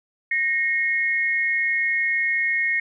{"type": "tone pair together", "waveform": "sine", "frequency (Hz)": [1859.5, 2166], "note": ["A#6", "C#7"], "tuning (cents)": [-5, -41], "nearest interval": "minor third", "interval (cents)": 264, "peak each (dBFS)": -22, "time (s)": [0.31, 2.8], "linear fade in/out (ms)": 5, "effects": []}